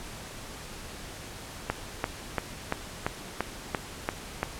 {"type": "click train", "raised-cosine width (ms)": 0.5, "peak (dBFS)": -11, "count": 9, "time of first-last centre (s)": [1.7, 4.43], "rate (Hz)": 2.93, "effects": ["pink hiss -42 dBFS RMS until 4.59 s", "low-pass 11000 Hz 12 dB/octave"]}